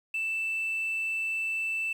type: tone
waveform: sine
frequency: 2652 Hz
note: E7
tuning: 10 cents sharp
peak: -26 dBFS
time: 0.14-1.93 s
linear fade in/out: 5 ms
effects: tanh soft clip ceiling -26 dBFS + 9-bit